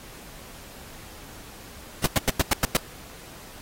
pink noise bursts, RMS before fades -20 dBFS, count 7, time 2.04-2.769 s, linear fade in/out 2 ms, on 21 ms, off 97 ms, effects pink hiss -45 dBFS RMS until 3.61 s + AAC 48 kbps

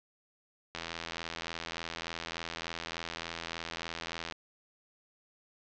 click train, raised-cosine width 0.2 ms, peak -19 dBFS, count 299, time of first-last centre 0.75-4.323 s, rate 83.4 Hz, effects low-pass 5000 Hz 12 dB/octave

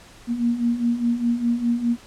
sine beating tone pair, 233.5 / 238.4 Hz, A#3 / A#3, +3 / +39 cents, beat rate 4.9 Hz, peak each -25 / -20 dBFS, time 0.27-1.97 s, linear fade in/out 50 ms, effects pink hiss -47 dBFS RMS until 2.06 s + low-pass 9000 Hz 12 dB/octave

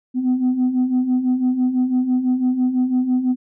sine beating tone pair, 248.7 / 254.7 Hz, B3 / C4, +12 / -46 cents, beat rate 6 Hz, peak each -21 / -15 dBFS, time 0.14-3.36 s, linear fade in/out 50 ms, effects tanh soft clip ceiling -12 dBFS

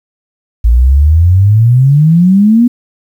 sine exponential sweep, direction up, 55.1 to 246.9 Hz, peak -3 dBFS, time 0.64-2.68 s, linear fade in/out 10 ms, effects 7-bit

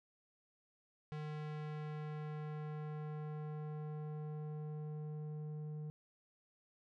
square tone with low-pass filter sweep, 151.9 Hz, D#3, 41 cents flat, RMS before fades -44 dBFS, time 1.12-5.9 s, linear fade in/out 0 ms, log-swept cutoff 3400 to 360 Hz, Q 0.7, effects none

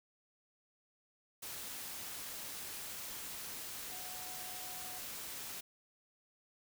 sine tone in noise, 736 Hz, F#5, 9 cents flat, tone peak -53 dBFS, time 3.91-4.99 s, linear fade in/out 10 ms, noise white, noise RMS -45 dBFS, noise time 1.42-5.61 s, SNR -11 dB, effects none

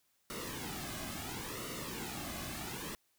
pink noise with flanger, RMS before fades -42 dBFS, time 0.3-2.95 s, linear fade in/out 0 ms, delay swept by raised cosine 1.2 to 2.19 ms, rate 0.72 Hz, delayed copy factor -0.7, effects white hiss -75 dBFS RMS until 3.18 s

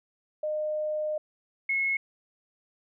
sine tone pair in turn, 611 / 2177 Hz, D#5 / C#7, -32 / -32 cents, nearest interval octave + minor seventh, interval 2200 cents, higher second, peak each -27 / -24 dBFS, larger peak second, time 0.43-1.18 / 1.69-1.97 s, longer first, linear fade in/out 5 ms, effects none

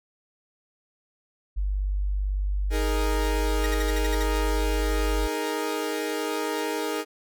sine tone, 49 Hz, G1, in tune, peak -23 dBFS, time 1.56-5.28 s, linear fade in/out 20 ms
sawtooth chord, D# suspended fourth, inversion none, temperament equal, 311.1 / 415.3 / 466.2 Hz, D#4 / G#4 / A#4, 0 / 0 / 0 cents, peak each -27 dBFS, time 2.7-7.05 s, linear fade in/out 50 ms
sawtooth tone bursts, 1886 Hz, A#6, 20 cents sharp, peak -27 dBFS, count 8, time 3.64-4.227 s, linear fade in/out 0 ms, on 20 ms, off 61 ms
effects none

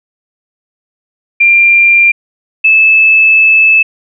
sine tone pair in turn, 2384 / 2616 Hz, D7 / E7, +25 / -14 cents, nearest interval major second, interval 161 cents, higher second, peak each -3 dBFS, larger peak neither, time 1.4-2.12 / 2.64-3.83 s, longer second, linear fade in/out 10 ms, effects none

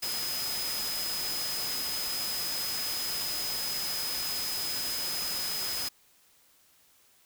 sine tone in noise, 5050 Hz, D#8, 25 cents sharp, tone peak -33 dBFS, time 0.02-5.89 s, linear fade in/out 10 ms, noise white, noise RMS -35 dBFS, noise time 0.02-5.89 s, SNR -1 dB, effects white hiss -63 dBFS RMS until 7.25 s

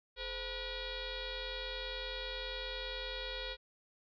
sine tone with frequency modulation, 1929 Hz, B6, 41 cents flat, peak -38 dBFS, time 0.16-3.57 s, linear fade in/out 50 ms, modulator 471 Hz, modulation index 4.7, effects none

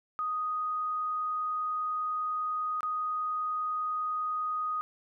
sine tone with dropouts, 1245 Hz, D#6, 1 cent sharp, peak -29 dBFS, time 0.19-4.81 s, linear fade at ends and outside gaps 0 ms, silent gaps 2.807-2.831 s, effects none

